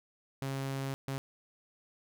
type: tone bursts at uneven times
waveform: sawtooth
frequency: 135.7 Hz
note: C#3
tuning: 36 cents flat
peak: -30 dBFS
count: 2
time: 0.42-0.94 / 1.08-1.18 s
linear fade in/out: 0 ms
effects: none